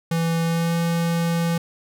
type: tone with pitch glide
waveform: square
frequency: 165.9 to 168.31 Hz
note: E3 to E3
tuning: +11 to +36 cents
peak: -20 dBFS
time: 0.11-1.58 s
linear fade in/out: 5 ms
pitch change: +25 cents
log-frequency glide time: 0.44-0.75 s
effects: none